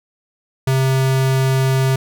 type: tone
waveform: square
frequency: 132.6 Hz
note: C3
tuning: 23 cents sharp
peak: -14 dBFS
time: 0.67-1.96 s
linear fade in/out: 5 ms
effects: none